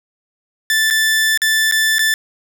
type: tone with dropouts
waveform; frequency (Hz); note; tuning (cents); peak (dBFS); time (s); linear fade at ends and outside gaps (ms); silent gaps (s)
sawtooth; 1760; A6; 0; -9; 0.7-2.14; 1; 0.902-0.908 / 1.375-1.418 / 1.713-1.722 / 1.984-1.992
effects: none